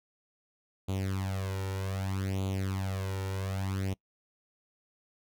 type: tone with flanger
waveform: sawtooth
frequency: 96 Hz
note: G2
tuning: 36 cents flat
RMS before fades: -33 dBFS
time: 0.88-3.94 s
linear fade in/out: 10 ms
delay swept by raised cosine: 0.28 to 2.18 ms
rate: 0.64 Hz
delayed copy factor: +0.8
effects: noise-tail reverb RT60 0.1 s tail -24 dB re dry